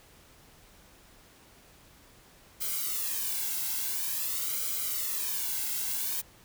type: noise with flanger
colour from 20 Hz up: blue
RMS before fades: -32 dBFS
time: 2.6-6.22 s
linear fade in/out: 20 ms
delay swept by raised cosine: 1.1 to 1.68 ms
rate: 0.48 Hz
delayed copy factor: -0.95
effects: pink hiss -57 dBFS RMS until 6.44 s